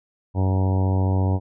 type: harmonic tone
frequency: 94.7 Hz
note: F#2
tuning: 41 cents sharp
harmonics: 1 / 2 / 3 / 4 / 5 / 6 / 7 / 8 / 9 / 10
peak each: -18 / -28 / -29 / -34 / -35 / -36 / -37 / -37 / -37 / -37 dBFS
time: 0.34-1.4 s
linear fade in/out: 50 ms
effects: none